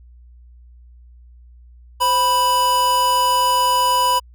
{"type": "tone pair together", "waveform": "square", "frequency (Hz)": [523, 987.3], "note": ["C5", "B5"], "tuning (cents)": [-1, -1], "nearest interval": "major seventh", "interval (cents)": 1100, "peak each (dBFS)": [-27, -15], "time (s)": [2, 4.2], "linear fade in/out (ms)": 20, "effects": ["added 60 Hz sine -42 dBFS peak until 4.34 s"]}